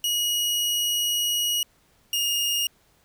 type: tone pair in turn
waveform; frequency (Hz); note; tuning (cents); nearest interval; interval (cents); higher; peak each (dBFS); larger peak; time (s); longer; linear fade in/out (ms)
sawtooth; 2900 / 2845; F#7 / F7; -35 / +31; unison; 34; first; -19 / -19; neither; 0.04-1.63 / 2.13-2.67; first; 2
effects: pink hiss -62 dBFS RMS until 3.04 s

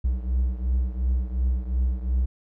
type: beating tone pair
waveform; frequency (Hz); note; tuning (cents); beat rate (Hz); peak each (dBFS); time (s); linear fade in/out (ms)
triangle; 61.74 / 64.54; B1 / C2; 0 / -23; 2.8; -21 / -25; 0.04-2.26; 10
effects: none

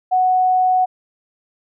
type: tone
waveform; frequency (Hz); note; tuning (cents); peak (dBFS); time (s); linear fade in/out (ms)
sine; 740; F#5; 0; -12; 0.11-0.86; 20
effects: none

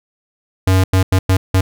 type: tone bursts at uneven times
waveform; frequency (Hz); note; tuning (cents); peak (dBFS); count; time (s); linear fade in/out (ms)
square; 94; F#2; +28; -10; 5; 0.67-0.84 / 0.93-1.03 / 1.12-1.19 / 1.29-1.37 / 1.54-1.61; 5
effects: none

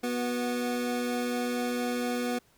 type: tone pair together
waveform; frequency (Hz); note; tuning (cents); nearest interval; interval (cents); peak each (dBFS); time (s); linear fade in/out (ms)
25% pulse; 244.3 / 368.6; B3 / F#4; -19 / -7; perfect fifth; 712; -25 / -34; 0.03-2.39; 10
effects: pink hiss -64 dBFS RMS until 2.57 s

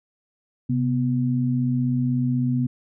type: tone pair together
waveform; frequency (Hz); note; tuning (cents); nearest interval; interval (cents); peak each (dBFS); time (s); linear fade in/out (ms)
sine; 130.79 / 246.9; C3 / B3; 0 / 0; major seventh; 1100; -22 / -22; 0.69-2.67; 10
effects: none

